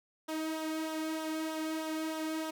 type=tone with flanger; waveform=sawtooth; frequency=316.1 Hz; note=D#4; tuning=27 cents sharp; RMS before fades=-36 dBFS; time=0.28-2.51 s; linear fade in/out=10 ms; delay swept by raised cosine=0.42 to 2.12 ms; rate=3.2 Hz; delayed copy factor=-0.55; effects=none